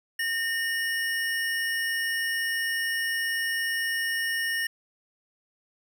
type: tone pair together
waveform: square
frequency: 1828.8 / 2903 Hz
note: A#6 / F#7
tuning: -34 / -34 cents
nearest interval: minor sixth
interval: 800 cents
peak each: -27 / -36 dBFS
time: 0.19-4.67 s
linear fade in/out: 5 ms
effects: none